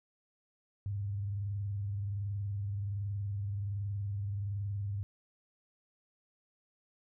sine tone with frequency modulation, 100.6 Hz, G2, 45 cents sharp, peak -33 dBFS, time 0.86-5.03 s, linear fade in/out 0 ms, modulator 21.3 Hz, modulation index 0.23, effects none

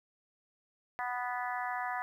harmonic tone, 246.8 Hz, B3, 1 cent flat, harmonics 3 / 4 / 5 / 6 / 7 / 8, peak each -37 / -39 / -42 / -45 / -41 / -44 dBFS, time 0.99-2.02 s, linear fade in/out 0 ms, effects 11-bit

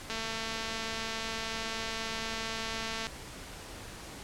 click train, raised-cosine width 0.2 ms, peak -19 dBFS, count 666, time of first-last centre 0.1-3.069 s, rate 224 Hz, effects pink hiss -45 dBFS RMS until 4.23 s + low-pass 10000 Hz 12 dB/octave

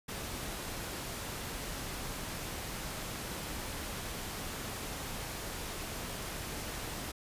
pink noise, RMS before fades -40 dBFS, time 0.08-7.12 s, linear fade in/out 10 ms, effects resampled to 32000 Hz

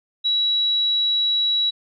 sine tone, 3900 Hz, B7, 23 cents flat, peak -17 dBFS, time 0.24-1.71 s, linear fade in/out 20 ms, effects none

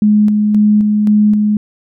sine tone with tremolo, 210.2 Hz, G#3, 21 cents sharp, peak -6 dBFS, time 0.02-1.57 s, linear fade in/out 2 ms, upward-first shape square, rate 1.9 Hz, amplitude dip 30%, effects none

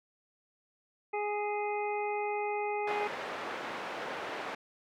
harmonic tone, 415.3 Hz, G#4, in tune, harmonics 1 / 2 / 3 / 5 / 6, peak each -34 / -34 / -45 / -42 / -43 dBFS, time 1.13-3.08 s, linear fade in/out 10 ms
pink band-pass noise, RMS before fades -39 dBFS, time 2.87-4.55 s, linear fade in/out 5 ms, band 460 to 2100 Hz, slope 12 dB/octave
effects none

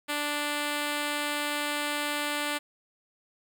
5% pulse tone, 293.7 Hz, D4, in tune, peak -17 dBFS, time 0.08-2.59 s, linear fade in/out 20 ms, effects none

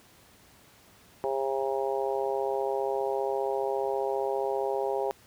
harmonic tone, 134.9 Hz, C#3, 47 cents flat, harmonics 3 / 4 / 5 / 6 / 7, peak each -30 / -32 / -35 / -34 / -38 dBFS, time 1.24-5.11 s, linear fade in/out 0 ms, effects pink hiss -57 dBFS RMS until 5.26 s + high-pass 60 Hz 12 dB/octave

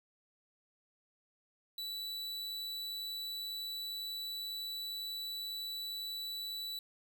45% pulse tone, 3951 Hz, B7, in tune, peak -39 dBFS, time 1.78-6.79 s, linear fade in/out 2 ms, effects none

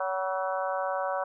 harmonic tone with a mistuned harmonic, 188.3 Hz, F#3, 31 cents sharp, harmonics 3 / 4 / 5 / 6 / 7 / 8, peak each -31 / -33 / -35 / -37 / -38 / -39 dBFS, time 0-1.24 s, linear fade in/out 5 ms, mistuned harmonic 5, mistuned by +42 cents, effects none

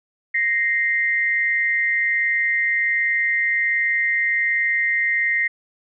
sine tone pair together, 1864.7 / 2086 Hz, A#6 / C7, 0 / -6 cents, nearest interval major second, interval 194 cents, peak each -20 dBFS, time 0.34-5.48 s, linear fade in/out 10 ms, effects none

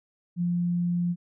sine tone, 174.61 Hz, F3, in tune, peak -23 dBFS, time 0.36-1.16 s, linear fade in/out 50 ms, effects none

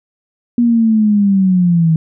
sine linear sweep, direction down, 241 to 158.3 Hz, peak -8 dBFS, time 0.58-1.96 s, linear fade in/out 2 ms, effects none

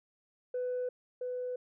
sine tone pair in turn, 498.9 / 498.9 Hz, B4 / B4, +17 / +17 cents, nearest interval unison, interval 0 cents, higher neither, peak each -30 / -33 dBFS, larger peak first, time 0.54-0.89 / 1.21-1.56 s, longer neither, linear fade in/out 5 ms, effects tanh soft clip ceiling -29 dBFS

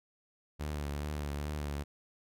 sawtooth tone with vibrato, 73.42 Hz, D2, in tune, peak -31 dBFS, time 0.59-1.84 s, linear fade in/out 20 ms, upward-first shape triangle, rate 2.4 Hz, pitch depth 46 cents each way, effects none

